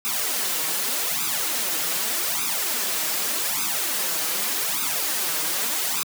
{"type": "noise with flanger", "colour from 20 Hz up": "white", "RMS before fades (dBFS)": -25, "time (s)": [0.05, 6.03], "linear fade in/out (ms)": 0, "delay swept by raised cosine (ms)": [0.8, 6.4], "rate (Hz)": 0.84, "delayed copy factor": 0.85, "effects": ["high-pass 200 Hz 12 dB/octave"]}